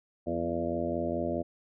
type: harmonic tone with a mistuned harmonic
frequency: 84.8 Hz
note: E2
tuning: 50 cents sharp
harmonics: 1 / 2 / 3 / 4 / 5 / 6 / 7 / 8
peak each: -40 / -40 / -35 / -35 / -40 / -39 / -34 / -38 dBFS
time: 0.26-1.43 s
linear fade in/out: 20 ms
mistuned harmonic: 3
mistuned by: -49 cents
effects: none